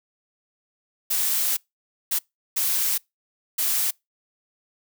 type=noise bursts at uneven times; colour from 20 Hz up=blue; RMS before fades=-23 dBFS; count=4; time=1.1-1.57 / 2.11-2.19 / 2.56-2.98 / 3.58-3.91 s; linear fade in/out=10 ms; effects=noise-tail reverb RT60 0.2 s tail -26 dB re dry